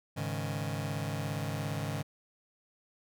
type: chord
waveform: sawtooth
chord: Ab suspended fourth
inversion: none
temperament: just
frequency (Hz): 103.83 / 138.43 / 155.74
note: Ab2 / Db3 / Eb3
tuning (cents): 0 / -2 / +2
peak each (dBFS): -33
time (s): 0.16-2.03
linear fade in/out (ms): 20
effects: none